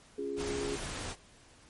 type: chord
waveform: sine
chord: Db major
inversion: none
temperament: equal with one note detuned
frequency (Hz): 277.2 / 349.2 / 413.4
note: Db4 / F4 / Ab4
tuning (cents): 0 / 0 / -8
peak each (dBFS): -40 / -41 / -35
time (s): 0.18-0.76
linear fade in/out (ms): 5
type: noise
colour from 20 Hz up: pink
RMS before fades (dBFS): -39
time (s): 0.36-1.16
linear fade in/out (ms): 50
effects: pink hiss -59 dBFS RMS until 1.69 s + MP3 48 kbps